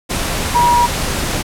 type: tone in noise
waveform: sine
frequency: 960 Hz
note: B5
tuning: 49 cents flat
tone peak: -9 dBFS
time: 0.54-0.87 s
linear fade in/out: 20 ms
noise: pink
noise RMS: -19 dBFS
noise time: 0.09-1.43 s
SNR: +7 dB
effects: low-pass 12000 Hz 12 dB/octave